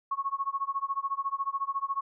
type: tone with tremolo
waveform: sine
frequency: 1100 Hz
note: C#6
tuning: 14 cents flat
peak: -25 dBFS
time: 0.11-2.01 s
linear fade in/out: 5 ms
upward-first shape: sine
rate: 14 Hz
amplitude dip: 95%
effects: none